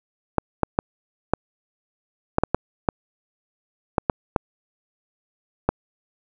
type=clicks; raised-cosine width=1 ms; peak=-3 dBFS; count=12; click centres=0.383 / 0.633 / 0.789 / 1.336 / 2.384 / 2.436 / 2.546 / 2.888 / 3.982 / 4.098 / 4.362 / 5.69 s; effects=none